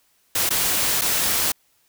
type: noise with dropouts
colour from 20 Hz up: white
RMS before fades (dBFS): -21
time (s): 0.35-1.52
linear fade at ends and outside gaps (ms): 5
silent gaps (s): 0.492-0.505 / 1.012-1.017
effects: white hiss -63 dBFS RMS until 1.88 s